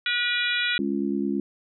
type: harmonic tone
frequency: 483.8 Hz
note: B4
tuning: 36 cents flat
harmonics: 3 / 4 / 5 / 6 / 7 / 8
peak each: -27 / -31 / -28 / -35 / -29 / -31 dBFS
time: 0.06-0.78 s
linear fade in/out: 2 ms
type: chord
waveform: sine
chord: Db major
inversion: second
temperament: just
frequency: 207.9 / 277.2 / 346.5 Hz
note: Ab3 / Db4 / F4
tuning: +2 / 0 / -14 cents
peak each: -27 / -27 / -29 dBFS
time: 0.79-1.4 s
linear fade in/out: 2 ms
effects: none